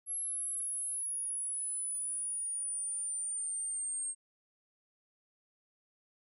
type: linear sweep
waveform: sine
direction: down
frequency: 11140 to 8480 Hz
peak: -34 dBFS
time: 0.06-4.15 s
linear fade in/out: 50 ms
effects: none